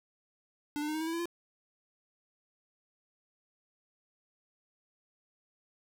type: tone with pitch steps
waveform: square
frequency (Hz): 293.7 / 300.4 / 307.2 / 314.2 / 321.4 / 328.7 / 336.2 / 343.9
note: D4 / D4 / D#4 / D#4 / E4 / E4 / E4 / F4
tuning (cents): 0 / +39 / -22 / +17 / -44 / -5 / +34 / -27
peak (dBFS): -33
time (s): 0.76-1.256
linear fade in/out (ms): 0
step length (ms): 62
effects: none